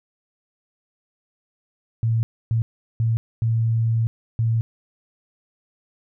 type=tone bursts at uneven times; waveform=sine; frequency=113.8 Hz; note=A#2; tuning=41 cents flat; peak=-17 dBFS; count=5; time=2.03-2.23 / 2.51-2.62 / 3-3.17 / 3.42-4.07 / 4.39-4.61 s; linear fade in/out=0 ms; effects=none